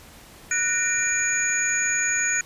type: tone cluster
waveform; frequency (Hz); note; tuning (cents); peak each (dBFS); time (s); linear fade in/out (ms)
sine; 1476 / 1844 / 2388 / 6630 / 6900; F#6 / A#6 / D7 / G#8 / A8; -5 / -19 / +28 / -4 / -35; -27; 0.51-2.41; 2
effects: pink hiss -47 dBFS RMS until 2.45 s + resampled to 32000 Hz